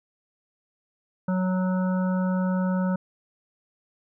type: harmonic tone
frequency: 185 Hz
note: F#3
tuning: in tune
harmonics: 1 / 3 / 5 / 7 / 8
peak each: -22 / -32 / -36 / -39 / -40 dBFS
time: 1.28-2.96 s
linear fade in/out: 5 ms
effects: none